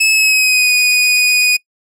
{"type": "tone with pitch glide", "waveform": "sawtooth", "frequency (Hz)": [2596, 2477], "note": ["E7", "D#7"], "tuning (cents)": [-27, -8], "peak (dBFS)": -6, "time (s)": [0, 1.57], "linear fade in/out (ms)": 10, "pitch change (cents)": -81, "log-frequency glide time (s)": [0.11, 0.71], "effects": ["noise-tail reverb RT60 0.1 s tail -23 dB re dry", "low-pass 12000 Hz 12 dB/octave"]}